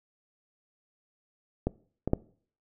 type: clicks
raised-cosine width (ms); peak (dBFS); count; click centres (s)
2; -13 / -15 / -9; 3; 1.67 / 2.076 / 2.134
effects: noise-tail reverb RT60 0.5 s tail -22 dB re dry